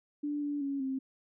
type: tone with pitch steps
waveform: sine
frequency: 292.8 / 289.9 / 278 / 265.6 Hz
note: D4 / D4 / C#4 / C4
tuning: -5 / -22 / +5 / +26 cents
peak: -31 dBFS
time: 0.23-0.99 s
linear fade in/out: 10 ms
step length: 190 ms
effects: none